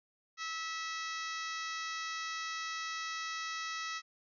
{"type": "harmonic tone with a mistuned harmonic", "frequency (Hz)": 650, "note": "E5", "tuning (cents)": -24, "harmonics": [2, 3, 4, 5, 6, 7, 8, 9, 10], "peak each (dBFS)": [-41, -42, -47, -50, -47, -51, -48, -51, -55], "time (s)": [0.37, 4.02], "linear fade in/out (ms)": 50, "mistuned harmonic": 7, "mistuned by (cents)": -30, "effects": []}